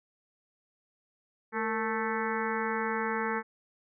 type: harmonic tone with a mistuned harmonic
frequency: 220 Hz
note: A3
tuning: in tune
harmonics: 1 / 2 / 4 / 5 / 6 / 7 / 8 / 9 / 10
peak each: -36 / -34 / -35 / -39 / -38 / -39 / -38 / -41 / -44 dBFS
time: 1.52-3.43 s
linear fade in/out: 50 ms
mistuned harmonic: 2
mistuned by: +63 cents
effects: none